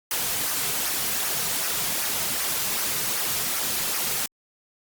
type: noise with flanger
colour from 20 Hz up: white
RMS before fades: -26 dBFS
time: 0.11-4.26 s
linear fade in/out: 2 ms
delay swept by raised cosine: 0.25 to 3.65 ms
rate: 2.6 Hz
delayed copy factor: -0.5
effects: Opus 48 kbps